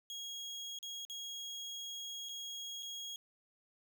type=tone with dropouts; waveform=30% pulse; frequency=3293 Hz; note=G#7; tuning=15 cents flat; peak=-39 dBFS; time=0.1-3.16 s; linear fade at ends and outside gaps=1 ms; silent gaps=0.788-0.828 / 1.051-1.098 / 2.288-2.292 / 2.825-2.829 s; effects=none